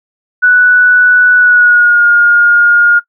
sine tone with pitch glide, 1480 to 1423 Hz, F#6 to F6, 0 to +32 cents, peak -3 dBFS, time 0.42-3 s, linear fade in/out 20 ms, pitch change -68 cents, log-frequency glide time 1.36-2.05 s, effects noise-tail reverb RT60 0.1 s tail -21 dB re dry

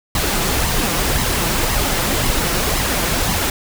pink noise with flanger, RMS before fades -18 dBFS, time 0.15-3.5 s, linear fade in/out 2 ms, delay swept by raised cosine 0.96 to 5.96 ms, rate 1.9 Hz, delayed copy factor +0.5, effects none

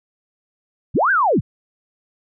sine linear two-way sweep, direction up then down, 47 to 1636 to 52.9 Hz, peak -13 dBFS, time 0.94-1.41 s, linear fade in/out 20 ms, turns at 1.11 s, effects none

